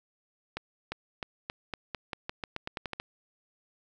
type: accelerating click train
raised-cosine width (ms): 0.3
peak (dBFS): -18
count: 15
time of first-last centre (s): 0.57-3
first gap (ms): 350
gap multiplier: 0.88
effects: none